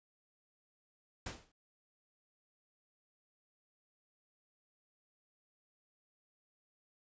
pink noise with exponential decay, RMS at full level -38 dBFS, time 1.26-1.52 s, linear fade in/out 5 ms, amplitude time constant 55 ms, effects resampled to 16000 Hz

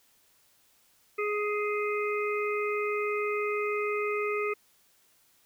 harmonic tone, 416.9 Hz, G#4, 7 cents sharp, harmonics 1 / 3 / 5 / 6, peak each -29 / -34 / -36 / -37 dBFS, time 1.18-4.54 s, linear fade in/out 10 ms, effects white hiss -65 dBFS RMS until 5.45 s

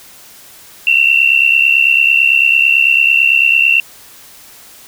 sine tone pair together, 2684 / 2753 Hz, E7 / F7, +31 / -25 cents, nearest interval unison, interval 44 cents, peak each -10 dBFS, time 0.87-3.8 s, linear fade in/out 2 ms, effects white hiss -39 dBFS RMS until 4.87 s

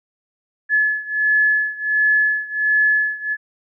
sine beating tone pair, 1713 / 1714.4 Hz, A6 / A6, -47 / -45 cents, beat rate 1.4 Hz, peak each -17 / -19 dBFS, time 0.69-3.37 s, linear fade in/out 50 ms, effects none

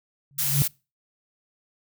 sine tone with exponential growth, 140 Hz, C#3, 18 cents sharp, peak -15 dBFS, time 0.31-0.62 s, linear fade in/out 0 ms, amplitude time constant 66 ms
blue noise, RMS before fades -25 dBFS, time 0.38-0.68 s, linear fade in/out 10 ms
effects noise-tail reverb RT60 0.3 s tail -25 dB re dry

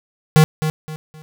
square tone with echo, 155.56 Hz, D#3, in tune, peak -8 dBFS, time 0.36-0.44 s, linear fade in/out 0 ms, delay 260 ms, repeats 3, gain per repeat -10 dB, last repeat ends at 1.22 s, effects none

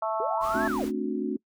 harmonic tone, 219.9 Hz, A3, 1 cent flat, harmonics 3 / 4 / 5 / 6, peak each -29 / -31 / -33 / -35 dBFS, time 0.02-0.68 s, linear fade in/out 5 ms
sine linear two-way sweep, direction up then down, 392 to 1760 to 392 Hz, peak -30 dBFS, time 0.2-0.85 s, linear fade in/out 2 ms, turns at 0.66 s
pink noise, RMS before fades -42 dBFS, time 0.4-0.92 s, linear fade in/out 50 ms
sine chord, D dominant seventh, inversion second, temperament just, 220.2 / 264.3 / 293.7 / 367.1 Hz, A3 / C4 / D4 / F#4, +2 / +18 / 0 / -14 cents, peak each -32 dBFS, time 0.54-1.37 s, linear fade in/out 10 ms
effects noise-tail reverb RT60 0.1 s tail -24 dB re dry

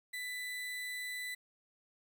35% pulse tone, 1991 Hz, B6, 14 cents sharp, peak -37 dBFS, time 0.13-1.35 s, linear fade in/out 10 ms, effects 11-bit

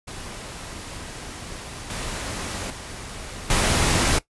pink noise with level steps, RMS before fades -36 / -30 / -36 / -20 dBFS, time 0.07-4.19 s, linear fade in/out 10 ms, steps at 1.9 / 2.7 / 3.5 s, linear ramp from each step 2 ms, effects noise-tail reverb RT60 0.1 s tail -17 dB re dry + resampled to 24000 Hz

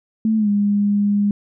sine tone with pitch glide, 220 to 204.1 Hz, A3 to G#3, 0 to -30 cents, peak -14 dBFS, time 0.25-1.31 s, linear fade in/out 2 ms, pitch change -130 cents, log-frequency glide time 0.37-0.49 s, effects none

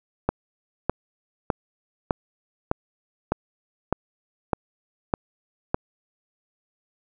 click train, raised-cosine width 1 ms, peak -6 dBFS, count 10, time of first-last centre 0.29-5.745 s, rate 1.65 Hz, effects none

